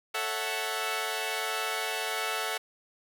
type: chord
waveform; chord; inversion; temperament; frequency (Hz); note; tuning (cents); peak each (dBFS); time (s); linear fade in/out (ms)
10% pulse; F# minor seventh; first; equal; 440 / 554.4 / 659.3 / 740; A4 / C#5 / E5 / F#5; 0 / 0 / 0 / 0; -26 / -31 / -28 / -26; 0.14-2.58; 10
effects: none